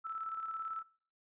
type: tone with tremolo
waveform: sine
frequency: 1318.5 Hz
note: E6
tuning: in tune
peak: -36 dBFS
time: 0.04-0.83 s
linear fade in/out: 20 ms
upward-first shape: square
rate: 18 Hz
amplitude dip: 45%
effects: noise-tail reverb RT60 0.5 s tail -22 dB re dry + resampled to 8000 Hz